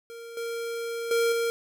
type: tone with level steps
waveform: square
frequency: 464.4 Hz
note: A#4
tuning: 7 cents flat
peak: -40 / -31 / -22 / -25 dBFS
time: 0.1-1.5 s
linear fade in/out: 0 ms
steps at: 0.37 / 1.11 / 1.32 s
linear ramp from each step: 2 ms
effects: none